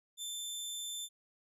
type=tone; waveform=20% pulse; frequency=3545 Hz; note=A7; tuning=12 cents sharp; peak=-33 dBFS; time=0.17-1.09 s; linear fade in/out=50 ms; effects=none